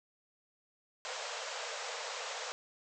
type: band-pass noise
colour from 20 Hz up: pink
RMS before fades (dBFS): -41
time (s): 1.05-2.52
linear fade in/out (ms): 0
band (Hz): 450 to 7700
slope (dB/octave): 96
effects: none